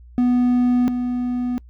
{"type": "tone pair in turn", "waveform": "triangle", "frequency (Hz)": [246.7, 246.7], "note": ["B3", "B3"], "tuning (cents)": [-2, -2], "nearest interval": "unison", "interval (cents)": 0, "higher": "neither", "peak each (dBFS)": [-12, -18], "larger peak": "first", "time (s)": [[0.18, 0.88], [0.88, 1.58]], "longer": "neither", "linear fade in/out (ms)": 0, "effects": ["noise-tail reverb RT60 0.1 s tail -25 dB re dry", "added 60 Hz sine -41 dBFS peak until 1.69 s"]}